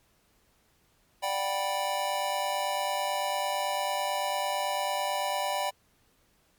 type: chord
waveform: square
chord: G major seventh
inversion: second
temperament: just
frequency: 588 / 735 / 784 / 980 Hz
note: D5 / F#5 / G5 / B5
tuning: +2 / -12 / 0 / -14 cents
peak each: -34 / -37 / -33 / -34 dBFS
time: 1.22-5.71 s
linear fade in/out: 20 ms
effects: pink hiss -67 dBFS RMS until 6.58 s + MP3 96 kbps